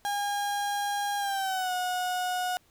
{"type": "tone with pitch glide", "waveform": "35% pulse", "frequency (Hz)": [813, 728.5], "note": ["G#5", "F#5"], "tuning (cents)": [-37, -27], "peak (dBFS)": -26, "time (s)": [0.05, 2.57], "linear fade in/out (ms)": 0, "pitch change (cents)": -190, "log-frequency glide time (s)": [1.18, 1.73], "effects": ["pink hiss -64 dBFS RMS until 2.7 s"]}